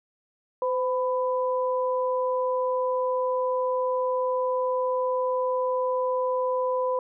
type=tone pair together; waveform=sine; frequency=511.3 / 997 Hz; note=C5 / B5; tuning=-40 / +16 cents; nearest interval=octave; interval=1156 cents; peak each=-24 / -28 dBFS; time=0.62-6.99 s; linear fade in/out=2 ms; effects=none